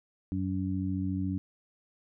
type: harmonic tone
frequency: 94 Hz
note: F#2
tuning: 28 cents sharp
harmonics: 1 / 2 / 3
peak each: -33 / -33 / -33 dBFS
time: 0.32-1.38 s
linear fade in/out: 0 ms
effects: none